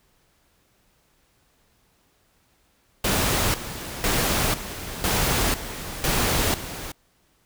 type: noise with tremolo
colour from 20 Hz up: pink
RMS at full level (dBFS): -22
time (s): 3.04-6.92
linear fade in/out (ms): 5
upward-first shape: square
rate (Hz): 1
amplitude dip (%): 75
effects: pink hiss -64 dBFS RMS until 7.45 s